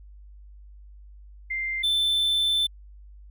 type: tone pair in turn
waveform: sine / triangle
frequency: 2093 / 3533 Hz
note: C7 / A7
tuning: 0 / +6 cents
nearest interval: major sixth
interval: 906 cents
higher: second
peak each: -26 / -19 dBFS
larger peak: second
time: 1.5-1.83 / 1.83-2.67 s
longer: second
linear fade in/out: 10 ms
effects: added 50 Hz sine -44 dBFS peak until 3.3 s